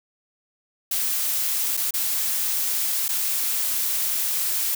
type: noise with dropouts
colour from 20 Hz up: blue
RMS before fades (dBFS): -24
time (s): 0.91-4.75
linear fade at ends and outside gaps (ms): 5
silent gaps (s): 1.769-1.773 / 1.908-1.938 / 3.082-3.089
effects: none